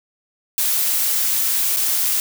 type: noise with dropouts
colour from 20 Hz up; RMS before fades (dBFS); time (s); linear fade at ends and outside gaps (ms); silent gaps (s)
blue; -19; 0.58-2.2; 1; 1.763-1.769
effects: none